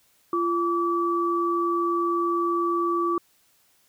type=tone pair together; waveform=sine; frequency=343.6 / 1152.1 Hz; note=F4 / D6; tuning=-28 / -34 cents; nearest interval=octave + major sixth; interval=2094 cents; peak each=-24 dBFS; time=0.33-3.18 s; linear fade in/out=2 ms; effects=white hiss -63 dBFS RMS until 3.88 s